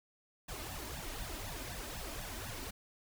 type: noise with flanger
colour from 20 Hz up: pink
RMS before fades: -43 dBFS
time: 0.48-2.71 s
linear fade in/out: 10 ms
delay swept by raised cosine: 1.1 to 3.3 ms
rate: 4 Hz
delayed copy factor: +1
effects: none